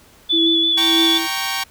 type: tone with vibrato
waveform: sine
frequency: 3448 Hz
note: A7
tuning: 36 cents flat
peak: -14 dBFS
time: 0.29-1.19 s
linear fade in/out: 20 ms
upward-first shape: square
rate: 5.8 Hz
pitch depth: 15 cents each way
type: tone with tremolo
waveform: sine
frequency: 329.6 Hz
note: E4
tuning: in tune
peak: -15 dBFS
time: 0.32-1.28 s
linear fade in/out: 20 ms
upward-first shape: triangle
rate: 1.8 Hz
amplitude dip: 90%
type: chord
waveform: 10% pulse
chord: G diminished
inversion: none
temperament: equal with one note detuned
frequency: 779.9 / 932.3 / 1108.7 Hz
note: G5 / Bb5 / Db6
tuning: -9 / 0 / 0 cents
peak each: -16 / -18 / -16 dBFS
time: 0.77-1.64 s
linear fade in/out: 10 ms
effects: pink hiss -49 dBFS RMS until 1.7 s